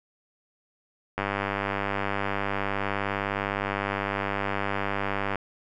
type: click train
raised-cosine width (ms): 0.5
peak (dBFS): -12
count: 417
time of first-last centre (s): 1.18-5.357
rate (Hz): 99.6
effects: none